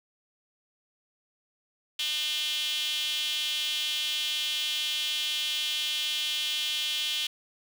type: tone with high-pass filter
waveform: sawtooth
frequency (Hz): 302.1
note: D4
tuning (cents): +49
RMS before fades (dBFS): -30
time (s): 1.99-7.27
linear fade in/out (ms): 5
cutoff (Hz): 3200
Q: 6
effects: none